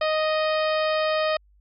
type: harmonic tone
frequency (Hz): 622.3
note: D#5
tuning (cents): 0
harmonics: 1 / 2 / 3 / 4 / 5 / 6 / 7 / 8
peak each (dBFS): -22 / -28 / -32 / -34 / -36 / -38 / -39 / -40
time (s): 0.01-1.37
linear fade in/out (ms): 5
effects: added 50 Hz sine -55 dBFS peak until 1.6 s